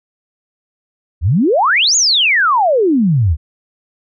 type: exponential two-way sweep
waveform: sine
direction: up then down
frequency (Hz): 69.5 to 7040 to 69.5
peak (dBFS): -9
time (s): 1.21-3.37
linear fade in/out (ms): 50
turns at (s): 1.96
effects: none